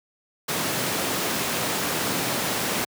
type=high-pass noise; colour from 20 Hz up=pink; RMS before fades=-26 dBFS; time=0.48-2.85 s; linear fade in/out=10 ms; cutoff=160 Hz; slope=12 dB/octave; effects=high-pass 80 Hz 12 dB/octave